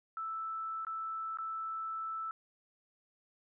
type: tone with dropouts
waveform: sine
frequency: 1318.5 Hz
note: E6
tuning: in tune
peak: -36 dBFS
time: 0.17-2.31 s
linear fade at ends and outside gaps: 1 ms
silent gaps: 0.849-0.868 / 1.372-1.386 s
effects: none